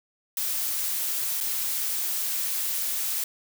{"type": "noise with dropouts", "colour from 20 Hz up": "blue", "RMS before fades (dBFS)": -28, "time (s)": [0.37, 3.24], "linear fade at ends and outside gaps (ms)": 2, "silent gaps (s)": [1.404, 1.409], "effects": []}